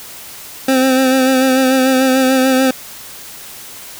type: tone with vibrato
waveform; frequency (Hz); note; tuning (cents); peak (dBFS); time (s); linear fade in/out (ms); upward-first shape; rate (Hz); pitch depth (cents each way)
25% pulse; 261.6; C4; 0; -6; 0.68-2.71; 5; sine; 6.8; 32
effects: white hiss -33 dBFS RMS until 3.99 s